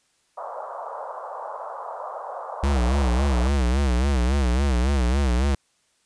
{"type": "band-pass noise", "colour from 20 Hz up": "pink", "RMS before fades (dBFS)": -34, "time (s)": [0.37, 3.48], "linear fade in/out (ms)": 10, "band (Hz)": [540, 1200], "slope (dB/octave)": 48}
{"type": "tone with vibrato", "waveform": "square", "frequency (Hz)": 65.2, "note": "C2", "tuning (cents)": -5, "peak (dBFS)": -19, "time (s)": [2.63, 5.55], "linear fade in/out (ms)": 5, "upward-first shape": "sine", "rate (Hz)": 3.6, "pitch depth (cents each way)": 160}
{"effects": ["white hiss -66 dBFS RMS until 6.05 s", "resampled to 22050 Hz"]}